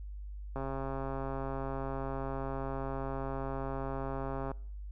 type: click train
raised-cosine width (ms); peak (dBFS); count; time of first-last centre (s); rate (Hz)
1; -24; 535; 0.56-4.516; 135
effects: noise-tail reverb RT60 0.6 s tail -25 dB re dry + added 50 Hz sine -40 dBFS peak until 4.91 s